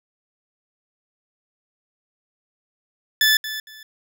20% pulse tone with echo, 1742 Hz, A6, 18 cents flat, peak -9 dBFS, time 3.21-3.37 s, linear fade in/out 2 ms, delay 230 ms, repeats 2, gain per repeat -13 dB, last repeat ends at 3.83 s, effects none

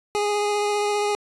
25% pulse tone with vibrato, 413.8 Hz, G#4, 6 cents flat, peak -17 dBFS, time 0.15-1.15 s, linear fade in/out 0 ms, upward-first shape sine, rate 15 Hz, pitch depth 12 cents each way, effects resampled to 24000 Hz

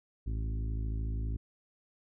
harmonic tone with a mistuned harmonic, 54.5 Hz, A1, 16 cents flat, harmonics 1 / 2 / 3 / 4 / 5 / 6 / 7, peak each -32 / -38 / -51 / -49 / -48 / -56 / -56 dBFS, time 0.26-1.37 s, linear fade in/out 10 ms, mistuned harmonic 1, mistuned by +52 cents, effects none

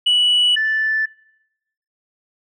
sine tone pair in turn, 2947 / 1757.4 Hz, F#7 / A6, -8 / -3 cents, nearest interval major sixth, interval 895 cents, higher first, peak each -10 / -15 dBFS, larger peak first, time 0.06-0.56 / 0.56-1.06 s, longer neither, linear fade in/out 10 ms, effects noise-tail reverb RT60 0.9 s tail -24 dB re dry + tanh soft clip ceiling -10 dBFS

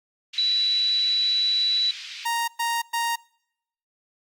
pink band-pass noise, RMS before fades -38 dBFS, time 0.33-2.26 s, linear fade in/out 10 ms, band 2300 to 4900 Hz, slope 24 dB/octave
sine tone, 3946 Hz, B7, 2 cents flat, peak -19 dBFS, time 0.38-1.91 s, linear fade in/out 2 ms
sawtooth tone bursts, 932.3 Hz, A#5, in tune, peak -19 dBFS, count 3, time 2.25-3.16 s, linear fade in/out 10 ms, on 230 ms, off 110 ms
effects noise-tail reverb RT60 0.8 s tail -26 dB re dry + Opus 32 kbps

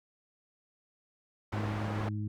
white low-pass noise, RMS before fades -39 dBFS, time 1.52-2.09 s, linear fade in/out 5 ms, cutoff 1100 Hz, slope 12 dB/octave
harmonic tone, 105.2 Hz, G#2, 23 cents sharp, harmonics 1 / 2 / 3, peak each -33 / -39 / -43 dBFS, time 1.53-2.28 s, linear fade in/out 5 ms
effects none

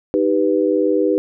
sine chord, Eb augmented, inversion none, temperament equal, 311.1 / 392 / 493.9 Hz, Eb4 / G4 / B4, 0 / 0 / 0 cents, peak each -18 dBFS, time 0.14-1.18 s, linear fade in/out 0 ms, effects none

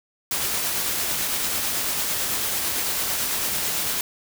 white noise with tremolo, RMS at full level -24 dBFS, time 0.31-4.01 s, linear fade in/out 2 ms, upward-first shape triangle, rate 9 Hz, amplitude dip 25%, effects none

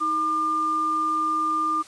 sine tone pair together, 316.4 / 1200 Hz, D#4 / D6, +29 / +37 cents, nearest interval octave + major seventh, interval 2308 cents, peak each -32 / -21 dBFS, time 0-1.83 s, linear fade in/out 20 ms, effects white hiss -47 dBFS RMS until 1.87 s + resampled to 22050 Hz

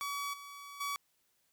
sawtooth tone with level steps, 1137 Hz, C#6, 44 cents sharp, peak -32 / -43 / -31 dBFS, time 0.01-0.96 s, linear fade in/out 0 ms, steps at 0.33 / 0.8 s, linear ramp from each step 10 ms, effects white hiss -75 dBFS RMS until 1.52 s

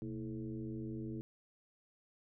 sine tone with frequency modulation, 226.4 Hz, A3, 50 cents sharp, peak -39 dBFS, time 0.02-1.21 s, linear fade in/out 0 ms, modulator 99.9 Hz, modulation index 1.5, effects none

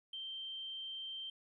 triangle tone, 3136 Hz, G7, in tune, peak -38 dBFS, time 0.13-1.3 s, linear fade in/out 5 ms, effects tanh soft clip ceiling -40 dBFS + resampled to 24000 Hz

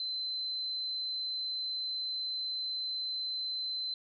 sine tone, 4064 Hz, B7, 49 cents sharp, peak -33 dBFS, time 0-3.94 s, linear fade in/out 2 ms, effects none

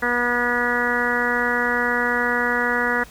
harmonic tone, 242.3 Hz, B3, 33 cents flat, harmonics 1 / 2 / 3 / 4 / 5 / 6 / 7 / 8, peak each -28 / -26 / -31 / -28 / -29 / -25 / -25 / -25 dBFS, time 0.02-3.04 s, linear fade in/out 10 ms, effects added 50 Hz sine -46 dBFS peak until 3.1 s + pink hiss -46 dBFS RMS until 3.1 s

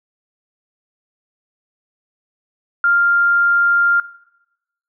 sine tone, 1396.9 Hz, F6, in tune, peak -11 dBFS, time 2.84-4 s, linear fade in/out 2 ms, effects noise-tail reverb RT60 0.9 s tail -19 dB re dry

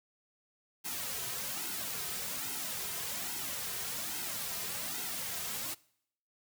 white noise with flanger, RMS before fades -38 dBFS, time 0.84-5.75 s, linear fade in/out 20 ms, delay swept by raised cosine 1.7 to 3.6 ms, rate 1.2 Hz, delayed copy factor -0.7, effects noise-tail reverb RT60 0.7 s tail -23 dB re dry

